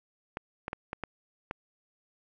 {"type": "clicks", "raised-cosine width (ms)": 0.5, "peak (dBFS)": -19, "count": 6, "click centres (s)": [0.371, 0.681, 0.731, 0.931, 1.037, 1.511], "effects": []}